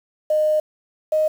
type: tone pair in turn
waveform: sine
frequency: 614 / 620.4 Hz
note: D#5 / D#5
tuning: -23 / -5 cents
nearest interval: unison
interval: 18 cents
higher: second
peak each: -15 dBFS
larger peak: neither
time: 0.3-0.6 / 1.12-1.28 s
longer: first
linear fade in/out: 5 ms
effects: 7-bit